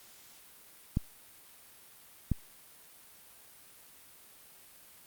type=clicks; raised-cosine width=5 ms; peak=-15 dBFS; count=2; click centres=0.971 / 2.317 s; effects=white hiss -56 dBFS RMS until 5.06 s + Opus 48 kbps